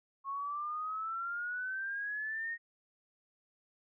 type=exponential sweep; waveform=sine; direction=up; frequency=1089 to 1869 Hz; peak=-35 dBFS; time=0.24-2.58 s; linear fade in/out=50 ms; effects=none